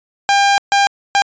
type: tone bursts at uneven times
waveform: sawtooth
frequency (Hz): 800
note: G5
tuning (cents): +35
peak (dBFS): -6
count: 3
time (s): 0.29-0.58 / 0.72-0.87 / 1.15-1.22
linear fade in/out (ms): 0
effects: resampled to 16000 Hz